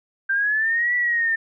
sine linear two-way sweep, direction up then down, 1568 to 1964 to 1793 Hz, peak -18 dBFS, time 0.29-1.36 s, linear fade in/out 10 ms, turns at 0.95 s, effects none

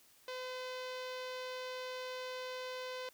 sawtooth tone with low-pass filter, 509 Hz, C5, 48 cents flat, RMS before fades -43 dBFS, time 0.28-3.09 s, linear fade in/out 2 ms, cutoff 4400 Hz, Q 1.7, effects white hiss -65 dBFS RMS until 3.13 s

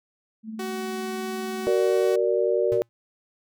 sine tone with tremolo, 220 Hz, A3, in tune, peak -30 dBFS, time 0.43-1.71 s, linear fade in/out 50 ms, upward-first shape triangle, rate 20 Hz, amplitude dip 50%
sawtooth tone, 374.9 Hz, F#4, 23 cents sharp, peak -26 dBFS, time 0.59-2.16 s, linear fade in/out 5 ms
sine chord, Gb augmented, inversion none, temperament equal with one note detuned, 374.9 / 466.2 / 587.3 Hz, Gb4 / Bb4 / D5, +23 / 0 / 0 cents, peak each -24 / -23 / -25 dBFS, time 1.67-2.82 s, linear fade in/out 0 ms
square tone with exponential decay, 116.54 Hz, A#2, in tune, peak -30 dBFS, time 2.72-2.89 s, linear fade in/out 0 ms, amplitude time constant 36 ms
effects none

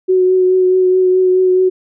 sine tone with vibrato, 370 Hz, F#4, in tune, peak -8 dBFS, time 0.08-1.7 s, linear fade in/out 20 ms, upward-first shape triangle, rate 4.7 Hz, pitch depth 19 cents each way, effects none

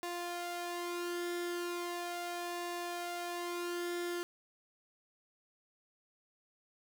sawtooth tone with flanger, 349.2 Hz, F4, in tune, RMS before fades -39 dBFS, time 0.03-4.23 s, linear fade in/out 0 ms, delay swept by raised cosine 1.1 to 2.3 ms, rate 0.38 Hz, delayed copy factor +0.55, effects none

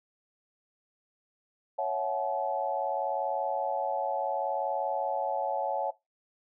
sine chord, F# minor seventh, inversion second, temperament equal with one note detuned, 554.4 / 659.3 / 740 / 859.4 Hz, C#5 / E5 / F#5 / A5, 0 / 0 / 0 / -41 cents, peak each -33 / -34 / -33 / -33 dBFS, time 1.78-5.91 s, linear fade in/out 10 ms, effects noise-tail reverb RT60 0.2 s tail -21 dB re dry

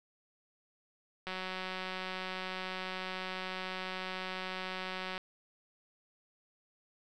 click train, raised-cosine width 0.3 ms, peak -23 dBFS, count 728, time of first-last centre 1.27-5.179 s, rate 186 Hz, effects none

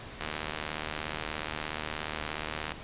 click train, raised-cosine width 0.3 ms, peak -17 dBFS, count 194, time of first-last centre 0.21-2.72 s, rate 76.9 Hz, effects pink hiss -44 dBFS RMS until 2.83 s + resampled to 8000 Hz

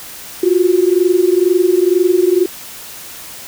sine tone pair together, 349.2 / 371.3 Hz, F4 / F#4, 0 / +6 cents, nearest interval minor second, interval 106 cents, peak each -12 dBFS, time 0.43-2.46 s, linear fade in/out 5 ms, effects white hiss -32 dBFS RMS until 3.47 s

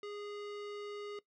square tone with low-pass filter, 412.2 Hz, G#4, 13 cents flat, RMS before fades -44 dBFS, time 0.03-1.19 s, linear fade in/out 2 ms, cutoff 4000 Hz, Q 1.2, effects noise-tail reverb RT60 0.1 s tail -18 dB re dry

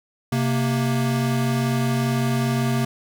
square tone pair together, 130.82 / 233.1 Hz, C3 / A#3, 0 / 0 cents, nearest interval minor seventh, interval 1000 cents, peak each -22 / -24 dBFS, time 0.32-2.85 s, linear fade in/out 5 ms, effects none

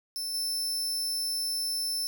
sawtooth tone with level steps, 5300 Hz, E8, 9 cents sharp, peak -29 / -26 dBFS, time 0.16-2.07 s, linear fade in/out 0 ms, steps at 0.34 s, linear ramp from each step 2 ms, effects none

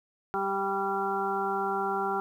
harmonic tone with a mistuned harmonic, 196 Hz, G3, in tune, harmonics 1 / 2 / 4 / 5 / 6 / 7, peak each -39 / -32 / -31 / -36 / -39 / -33 dBFS, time 0.34-2.2 s, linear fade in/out 0 ms, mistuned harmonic 6, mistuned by -19 cents, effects 10-bit

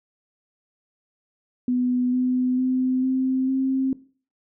sine tone with pitch steps, 248.9 / 252.8 / 256.8 / 260.8 / 264.9 Hz, B3 / B3 / C4 / C4 / C4, +14 / +41 / -32 / -5 / +22 cents, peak -19 dBFS, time 1.68-3.93 s, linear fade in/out 2 ms, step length 450 ms, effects noise-tail reverb RT60 0.4 s tail -18 dB re dry

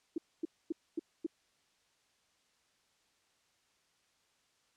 sine tone bursts, 326.9 Hz, E4, 14 cents flat, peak -31 dBFS, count 5, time 0.16-1.265 s, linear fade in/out 5 ms, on 21 ms, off 250 ms, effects white hiss -73 dBFS RMS until 4.76 s + low-pass 7000 Hz 12 dB/octave

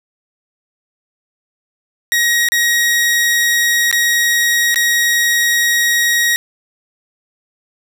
sawtooth tone with dropouts, 1891 Hz, A#6, 24 cents sharp, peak -8 dBFS, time 2.12-6.36 s, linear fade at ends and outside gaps 0 ms, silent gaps 2.487-2.52 / 3.913-3.927 / 4.744-4.759 s, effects none

